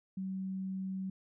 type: tone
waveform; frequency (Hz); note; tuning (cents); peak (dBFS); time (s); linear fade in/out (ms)
sine; 190; F#3; +46; -35; 0.17-1.1; 5
effects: none